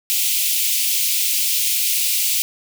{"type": "high-pass noise", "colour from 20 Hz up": "white", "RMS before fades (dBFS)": -19, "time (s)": [0.1, 2.42], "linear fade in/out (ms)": 0, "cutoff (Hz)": 2300, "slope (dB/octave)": 48, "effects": []}